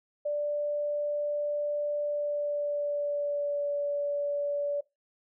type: tone with pitch glide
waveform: sine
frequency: 587.3 to 576.2 Hz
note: D5 to D5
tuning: 0 to -33 cents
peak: -27 dBFS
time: 0.25-4.81 s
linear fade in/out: 10 ms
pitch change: -33 cents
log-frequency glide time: 2.01-3.7 s
effects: noise-tail reverb RT60 0.2 s tail -20 dB re dry